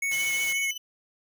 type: tone with vibrato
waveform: square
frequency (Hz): 2200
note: C#7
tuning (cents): -14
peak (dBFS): -26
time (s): 0.02-0.71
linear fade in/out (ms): 5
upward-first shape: sine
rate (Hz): 5.6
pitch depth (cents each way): 18
type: noise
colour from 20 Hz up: white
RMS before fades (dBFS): -38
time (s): 0.11-0.53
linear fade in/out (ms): 5
type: tone with tremolo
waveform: 30% pulse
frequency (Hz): 3000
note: F#7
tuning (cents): +23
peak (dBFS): -27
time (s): 0.12-0.78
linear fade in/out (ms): 10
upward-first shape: sine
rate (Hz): 14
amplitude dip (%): 75
effects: none